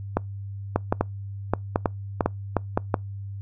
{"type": "clicks", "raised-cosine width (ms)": 1, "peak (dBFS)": -6, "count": 12, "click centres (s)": [0.17, 0.76, 0.925, 1.01, 1.536, 1.759, 1.858, 2.208, 2.26, 2.567, 2.775, 2.942], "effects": ["noise-tail reverb RT60 0.2 s tail -26 dB re dry", "added 99 Hz sine -32 dBFS peak until 3.41 s"]}